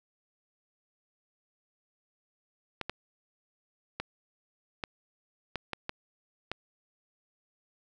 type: clicks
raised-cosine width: 0.3 ms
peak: -17 dBFS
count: 8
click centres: 2.813 / 2.896 / 4 / 4.838 / 5.557 / 5.733 / 5.894 / 6.516 s
effects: none